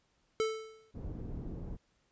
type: tone with exponential decay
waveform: square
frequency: 440 Hz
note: A4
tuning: in tune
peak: -27 dBFS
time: 0.4-0.91 s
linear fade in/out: 0 ms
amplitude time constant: 110 ms
type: low-pass noise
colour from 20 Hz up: pink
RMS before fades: -41 dBFS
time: 0.94-1.77 s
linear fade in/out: 20 ms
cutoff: 310 Hz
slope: 12 dB/octave
effects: pink hiss -74 dBFS RMS until 2.11 s + resampled to 16000 Hz